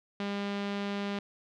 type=tone with low-pass filter; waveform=sawtooth; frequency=201.3 Hz; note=G3; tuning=46 cents sharp; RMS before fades=-34 dBFS; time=0.2-1.19 s; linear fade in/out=2 ms; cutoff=3600 Hz; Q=1.4; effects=none